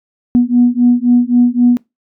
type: beating tone pair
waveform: sine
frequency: 241.6 / 245.4 Hz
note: B3 / B3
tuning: -38 / -11 cents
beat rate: 3.8 Hz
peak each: -10 / -10 dBFS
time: 0.35-1.77 s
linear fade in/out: 0 ms
effects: noise-tail reverb RT60 0.2 s tail -22 dB re dry + tanh soft clip ceiling 0 dBFS